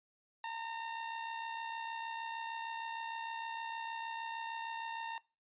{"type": "tone with amplitude modulation", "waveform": "sawtooth", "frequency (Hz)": 913, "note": "A#5", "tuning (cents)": -36, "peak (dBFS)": -33, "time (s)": [0.44, 5.18], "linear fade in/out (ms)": 2, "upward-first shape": "sine", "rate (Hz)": 66.5, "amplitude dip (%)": 45, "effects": ["noise-tail reverb RT60 0.3 s tail -21 dB re dry", "resampled to 8000 Hz"]}